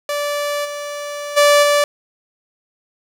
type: tone with level steps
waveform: sawtooth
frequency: 582 Hz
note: D5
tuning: 16 cents flat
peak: -15 / -21 / -5 / -8 dBFS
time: 0.09-1.84 s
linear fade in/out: 2 ms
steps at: 0.64 / 1.36 / 1.62 s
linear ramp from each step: 20 ms
effects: low-pass 12000 Hz 12 dB/octave + 7-bit